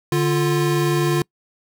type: tone pair together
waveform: square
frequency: 146.82 / 349.2 Hz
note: D3 / F4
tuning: 0 / 0 cents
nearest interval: octave + minor third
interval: 1500 cents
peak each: -20 dBFS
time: 0.12-1.22 s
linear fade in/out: 2 ms
effects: noise-tail reverb RT60 0.1 s tail -26 dB re dry